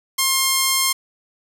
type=tone; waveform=5% pulse; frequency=1064 Hz; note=C6; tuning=29 cents sharp; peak=-4 dBFS; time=0.18-0.93 s; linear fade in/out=10 ms; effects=none